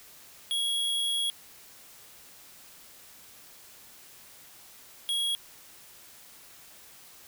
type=tone pair in turn; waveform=square; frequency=3321 / 3310 Hz; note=G#7 / G#7; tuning=-1 / -6 cents; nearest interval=unison; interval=5 cents; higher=first; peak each=-27 dBFS; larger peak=neither; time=0.51-1.3 / 5.09-5.35 s; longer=first; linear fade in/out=0 ms; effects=white hiss -52 dBFS RMS until 7.27 s